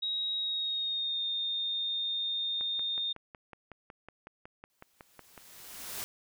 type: tone with pitch glide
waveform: sine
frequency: 3804 to 3653 Hz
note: A#7 to A#7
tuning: +34 to -36 cents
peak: -30 dBFS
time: 0.02-3.13 s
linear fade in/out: 10 ms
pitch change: -70 cents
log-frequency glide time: 0.36-1.22 s
type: click train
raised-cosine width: 0.5 ms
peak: -31 dBFS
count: 16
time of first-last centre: 2.61-5.378 s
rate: 5.42 Hz
type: noise with exponential growth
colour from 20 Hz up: white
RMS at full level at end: -37 dBFS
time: 4.7-6.04 s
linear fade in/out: 0 ms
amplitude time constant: 290 ms
effects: none